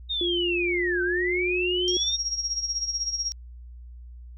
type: linear two-way sweep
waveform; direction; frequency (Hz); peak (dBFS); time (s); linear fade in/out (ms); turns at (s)
sine; down then up; 3729 to 1510 to 3729; -25; 0.09-2.17; 20; 1.02
type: tone with pitch glide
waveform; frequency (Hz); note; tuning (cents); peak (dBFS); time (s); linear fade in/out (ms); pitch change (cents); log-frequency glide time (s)
sine; 349.2 to 360.3; F4 to F#4; 0 to -46; -25; 0.21-1.97; 2; +54; 0.53-1.4
type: tone with tremolo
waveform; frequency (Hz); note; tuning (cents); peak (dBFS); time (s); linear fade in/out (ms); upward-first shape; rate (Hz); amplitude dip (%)
sine; 5600; F8; +4; -23; 1.88-3.32; 0; sine; 16; 70
effects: added 60 Hz sine -40 dBFS peak until 4.37 s